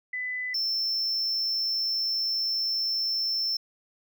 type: tone pair in turn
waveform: sine / triangle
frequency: 2002 / 5345 Hz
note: B6 / E8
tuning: +23 / +23 cents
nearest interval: octave + perfect fourth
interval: 1700 cents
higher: second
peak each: -29 / -24 dBFS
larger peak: second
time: 0.13-0.54 / 0.54-3.57 s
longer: second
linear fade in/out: 5 ms
effects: none